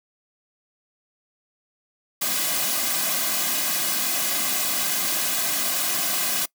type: noise with comb filter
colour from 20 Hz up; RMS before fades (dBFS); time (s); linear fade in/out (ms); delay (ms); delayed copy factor
white; -24; 2.21-6.46; 10; 2.2; -0.7
effects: noise-tail reverb RT60 0.1 s tail -23 dB re dry + high-pass 200 Hz 12 dB/octave